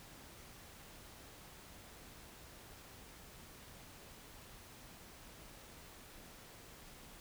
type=silence; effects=pink hiss -56 dBFS RMS until 7.2 s